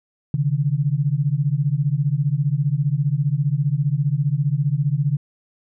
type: beating tone pair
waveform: sine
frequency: 136 / 151 Hz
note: C#3 / D3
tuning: -33 / +48 cents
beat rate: 15 Hz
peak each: -20 dBFS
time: 0.34-5.17 s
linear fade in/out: 2 ms
effects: none